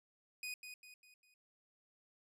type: tone with echo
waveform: sawtooth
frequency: 2487 Hz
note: D#7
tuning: 1 cent flat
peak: -38 dBFS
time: 0.43-0.54 s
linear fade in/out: 2 ms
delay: 200 ms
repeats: 4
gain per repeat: -7 dB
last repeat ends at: 1.34 s
effects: resampled to 32000 Hz